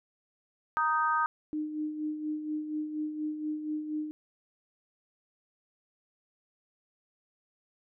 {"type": "harmonic tone", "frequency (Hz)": 311.1, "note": "D#4", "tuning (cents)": 0, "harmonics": [3, 4, 5], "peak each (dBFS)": [-30, -27, -32], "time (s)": [0.77, 1.26], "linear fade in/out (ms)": 0}
{"type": "tone with tremolo", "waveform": "sine", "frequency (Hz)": 305.2, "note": "D#4", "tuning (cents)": -33, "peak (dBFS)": -29, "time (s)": [1.53, 4.11], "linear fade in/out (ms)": 0, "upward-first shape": "sine", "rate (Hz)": 4.2, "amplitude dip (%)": 55}
{"effects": []}